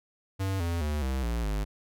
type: tone with pitch steps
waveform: square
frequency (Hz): 96.4 / 84.9 / 74.77 / 65.84 / 57.99 / 51.07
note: G2 / F2 / D2 / C2 / A#1 / G#1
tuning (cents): -28 / -48 / +32 / +11 / -8 / -28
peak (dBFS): -28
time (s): 0.39-1.65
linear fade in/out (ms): 20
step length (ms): 210
effects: none